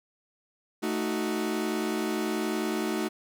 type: chord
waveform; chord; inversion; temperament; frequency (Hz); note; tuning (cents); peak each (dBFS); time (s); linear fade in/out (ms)
40% pulse; D# diminished; second; equal; 220 / 311.1 / 370; A3 / D#4 / F#4; 0 / 0 / 0; -31; 0.82-3.09; 20
effects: none